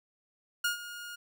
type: tone with ADSR envelope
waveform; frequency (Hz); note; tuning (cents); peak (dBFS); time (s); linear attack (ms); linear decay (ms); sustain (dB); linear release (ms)
sawtooth; 1428; F6; +38; -22; 0.64-1.16; 7; 120; -15; 13
effects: none